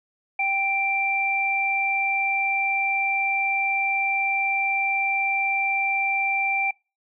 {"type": "tone pair together", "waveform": "sine", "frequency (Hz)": [784, 2356], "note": ["G5", "D7"], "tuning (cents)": [0, 5], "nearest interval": "octave + perfect fifth", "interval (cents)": 1905, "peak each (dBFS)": [-26, -22], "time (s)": [0.39, 6.71], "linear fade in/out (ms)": 5, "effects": ["noise-tail reverb RT60 0.3 s tail -26 dB re dry"]}